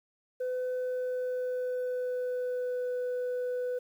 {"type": "tone with pitch glide", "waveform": "sine", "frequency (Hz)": [505, 497.2], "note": ["B4", "B4"], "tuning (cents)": [39, 12], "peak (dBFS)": -27, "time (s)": [0.4, 3.79], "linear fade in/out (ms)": 10, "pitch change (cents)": -27, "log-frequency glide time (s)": [0.73, 2.91], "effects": ["tanh soft clip ceiling -29 dBFS", "10-bit"]}